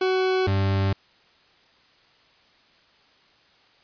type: tone pair in turn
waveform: 40% pulse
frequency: 374.4 / 97.41 Hz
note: F#4 / G2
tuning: +20 / -10 cents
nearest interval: octave + major seventh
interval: 2330 cents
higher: first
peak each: -19 dBFS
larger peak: neither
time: 0.01-0.47 / 0.47-0.93 s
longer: neither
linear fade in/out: 5 ms
effects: white hiss -58 dBFS RMS until 3.83 s + resampled to 11025 Hz